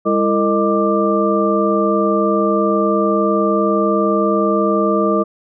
sine tone cluster, 203.6 / 334.5 / 454.4 / 615 / 1182 Hz, G#3 / E4 / A#4 / D#5 / D6, -34 / +25 / -44 / -20 / +11 cents, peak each -19 dBFS, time 0.05-5.24 s, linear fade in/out 20 ms, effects none

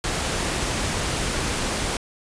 pink noise, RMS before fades -25 dBFS, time 0.04-1.97 s, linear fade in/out 2 ms, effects resampled to 22050 Hz

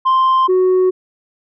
sine tone pair in turn, 1046.5 / 370 Hz, C6 / F#4, 0 / 0 cents, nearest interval octave + tritone, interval 1800 cents, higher first, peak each -7 / -7 dBFS, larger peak neither, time 0.05-0.48 / 0.48-0.91 s, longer neither, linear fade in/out 20 ms, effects tanh soft clip ceiling -9 dBFS

